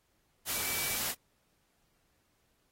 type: tone in noise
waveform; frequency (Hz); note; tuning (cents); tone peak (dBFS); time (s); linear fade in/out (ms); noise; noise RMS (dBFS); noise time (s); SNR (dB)
sine; 2306; D7; -32; -41; 0.5-1.01; 50; white; -34; 0.45-1.15; -10
effects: pink hiss -74 dBFS RMS until 2.71 s + AAC 48 kbps